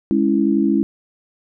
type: chord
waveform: sine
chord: C# minor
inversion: second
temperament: equal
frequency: 207.7 / 277.2 / 329.6 Hz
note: G#3 / C#4 / E4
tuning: 0 / 0 / 0 cents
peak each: -18 dBFS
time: 0.11-0.83 s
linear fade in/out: 0 ms
effects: none